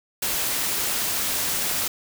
white noise, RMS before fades -25 dBFS, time 0.22-1.88 s, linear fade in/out 5 ms, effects none

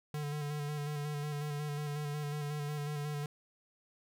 square tone with vibrato, 147.5 Hz, D3, 8 cents sharp, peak -36 dBFS, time 0.14-3.26 s, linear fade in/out 2 ms, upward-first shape square, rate 5.5 Hz, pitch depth 26 cents each way, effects none

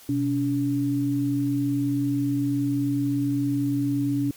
sine tone pair together, 126.9 / 284.7 Hz, B2 / C#4, +47 / +46 cents, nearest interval octave + major second, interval 1399 cents, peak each -27 / -22 dBFS, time 0.09-4.31 s, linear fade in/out 2 ms, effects white hiss -49 dBFS RMS until 4.36 s + MP3 96 kbps

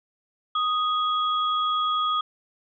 sine tone pair together, 1244.5 / 3328 Hz, D#6 / G#7, 0 / +3 cents, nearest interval octave + perfect fourth, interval 1703 cents, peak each -22 / -29 dBFS, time 0.55-2.21 s, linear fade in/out 5 ms, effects none

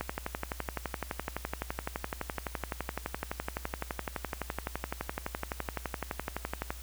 click train, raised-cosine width 0.5 ms, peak -17 dBFS, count 80, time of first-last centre 0.01-6.705 s, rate 11.8 Hz, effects added 60 Hz sine -43 dBFS peak until 6.82 s + white hiss -50 dBFS RMS until 6.82 s

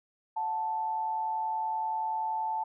sine tone pair together, 729.5 / 880 Hz, F#5 / A5, -25 / 0 cents, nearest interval minor third, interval 325 cents, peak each -39 / -29 dBFS, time 0.36-2.64 s, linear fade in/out 10 ms, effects none

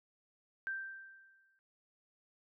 sine tone with exponential decay, 1568 Hz, G6, in tune, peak -34 dBFS, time 0.67-1.59 s, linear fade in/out 0 ms, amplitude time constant 200 ms, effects none

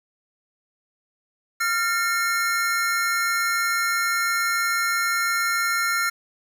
square tone cluster, 1383 / 1800 / 2171 Hz, F6 / A6 / C#7, -17 / +39 / -37 cents, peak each -23 / -29 / -29 dBFS, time 1.6-6.1 s, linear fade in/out 10 ms, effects 8-bit

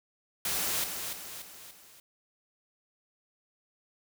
white noise with echo, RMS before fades -31 dBFS, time 0.45-0.84 s, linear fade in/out 2 ms, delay 290 ms, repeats 4, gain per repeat -6 dB, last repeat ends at 2 s, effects none

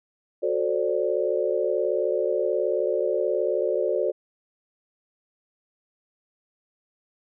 sine chord, D dominant seventh, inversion first, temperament just, 367.1 / 440.5 / 528.6 / 587.3 Hz, F#4 / A4 / C5 / D5, -14 / +2 / +18 / 0 cents, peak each -27 dBFS, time 0.42-4.12 s, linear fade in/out 20 ms, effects none

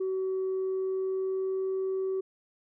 sine tone with pitch glide, 378.1 to 380.7 Hz, F#4 to F#4, +38 to +49 cents, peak -26 dBFS, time 0-2.21 s, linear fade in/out 10 ms, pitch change +11 cents, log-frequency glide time 0.46-1.69 s, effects tanh soft clip ceiling -25 dBFS

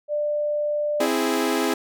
sine tone, 593 Hz, D5, 17 cents sharp, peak -21 dBFS, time 0.08-1.08 s, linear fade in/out 50 ms
sawtooth chord, C augmented, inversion none, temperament equal, 261.6 / 329.6 / 415.3 Hz, C4 / E4 / G#4, 0 / 0 / 0 cents, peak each -21 dBFS, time 1-1.74 s, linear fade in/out 5 ms
effects none

